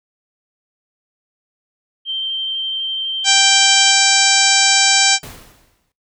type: tone with vibrato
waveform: sine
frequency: 3136 Hz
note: G7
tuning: in tune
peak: -19 dBFS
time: 2.05-3.95 s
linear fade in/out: 50 ms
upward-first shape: sine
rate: 12 Hz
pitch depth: 9 cents each way
type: harmonic tone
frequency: 784 Hz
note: G5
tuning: in tune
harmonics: 1 / 2 / 3 / 4 / 5 / 6 / 7 / 8 / 9 / 10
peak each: -20 / -20 / -20 / -20 / -20 / -20 / -20 / -20 / -20 / -20 dBFS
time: 3.24-5.19 s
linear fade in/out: 50 ms
type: noise with exponential decay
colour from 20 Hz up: pink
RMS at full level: -31 dBFS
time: 5.23-5.92 s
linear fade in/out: 2 ms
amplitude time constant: 150 ms
effects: noise-tail reverb RT60 0.2 s tail -18 dB re dry